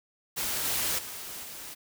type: noise with level steps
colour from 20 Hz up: white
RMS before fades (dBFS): -31 / -29 / -40 / -42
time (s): 0.36-1.75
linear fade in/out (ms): 20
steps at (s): 0.64 / 0.98 / 1.43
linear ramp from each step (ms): 10
effects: none